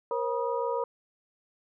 sine tone cluster, 470.5 / 537 / 965 / 1240 Hz, A#4 / C5 / B5 / D#6, +16 / +45 / -40 / -6 cents, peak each -30 / -33 / -32 / -39 dBFS, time 0.11-0.84 s, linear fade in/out 2 ms, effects none

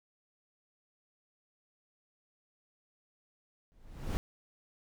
brown noise with exponential growth, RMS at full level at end -26 dBFS, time 3.72-4.17 s, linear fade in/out 0 ms, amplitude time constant 96 ms, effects none

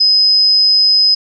sine tone, 5050 Hz, D#8, 25 cents sharp, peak -7 dBFS, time 0-1.15 s, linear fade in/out 10 ms, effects none

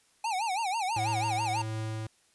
square tone with vibrato, 825 Hz, G#5, 12 cents flat, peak -29 dBFS, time 0.24-1.62 s, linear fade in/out 5 ms, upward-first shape sine, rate 6.1 Hz, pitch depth 210 cents each way
square tone with tremolo, 109.9 Hz, A2, 2 cents flat, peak -32 dBFS, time 0.96-2.07 s, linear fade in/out 5 ms, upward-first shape triangle, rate 1.5 Hz, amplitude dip 35%
effects white hiss -66 dBFS RMS until 2.34 s + resampled to 24000 Hz

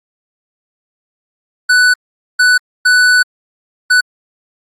square tone bursts at uneven times, 1489 Hz, F#6, 11 cents sharp, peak -7 dBFS, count 4, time 1.69-1.94 / 2.39-2.58 / 2.85-3.23 / 3.9-4.01 s, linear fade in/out 10 ms, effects low-pass 9000 Hz 12 dB/octave + Opus 48 kbps

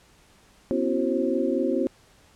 sine tone cluster, 248.3 / 272.7 / 333.4 / 375 / 533 Hz, B3 / C#4 / E4 / F#4 / C5, +9 / -28 / +20 / +23 / +32 cents, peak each -28 dBFS, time 0.71-1.87 s, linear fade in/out 0 ms, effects pink hiss -57 dBFS RMS until 2.35 s + low-pass 10000 Hz 12 dB/octave

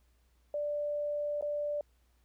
sine tone with dropouts, 588 Hz, D5, 2 cents sharp, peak -31 dBFS, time 0.54-1.81 s, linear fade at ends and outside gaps 2 ms, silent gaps 1.411-1.424 s, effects added 60 Hz sine -66 dBFS peak until 2.24 s + pink hiss -75 dBFS RMS until 2.24 s

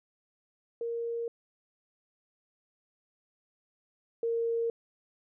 sine tone pair in turn, 466.2 / 462.2 Hz, A#4 / A#4, 0 / -15 cents, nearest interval unison, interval 15 cents, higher first, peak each -31 / -27 dBFS, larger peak second, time 0.81-1.28 / 4.23-4.7 s, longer neither, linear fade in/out 2 ms, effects none

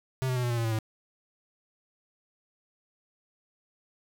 square tone with pitch steps, 130.8 / 127.59 / 124.46 / 121.41 / 118.43 / 115.52 / 112.69 / 109.93 Hz, C3 / C3 / B2 / B2 / A#2 / A#2 / A2 / A2, 0 / -43 / +14 / -29 / +28 / -15 / +42 / -1 cents, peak -27 dBFS, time 0.22-0.788 s, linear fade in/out 0 ms, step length 71 ms, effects none

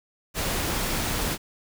pink noise, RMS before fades -27 dBFS, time 0.34-1.38 s, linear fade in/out 50 ms, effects none

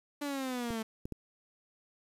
sawtooth exponential sweep, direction down, 293.7 to 218.8 Hz, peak -30 dBFS, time 0.21-0.83 s, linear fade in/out 10 ms
clicks, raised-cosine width 3 ms, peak -26 dBFS, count 3, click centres 0.706 / 1.055 / 1.123 s
effects resampled to 32000 Hz + 9-bit

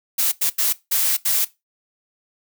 blue noise bursts at uneven times, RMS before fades -19 dBFS, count 5, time 0.18-0.32 / 0.41-0.5 / 0.58-0.73 / 0.91-1.17 / 1.25-1.45 s, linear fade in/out 10 ms, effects noise-tail reverb RT60 0.2 s tail -18 dB re dry

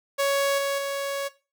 sawtooth tone with level steps, 557 Hz, C#5, 8 cents sharp, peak -17 / -20 / -23 dBFS, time 0.18-1.29 s, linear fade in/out 20 ms, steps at 0.58 / 0.78 s, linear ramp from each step 5 ms, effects noise-tail reverb RT60 0.3 s tail -17 dB re dry

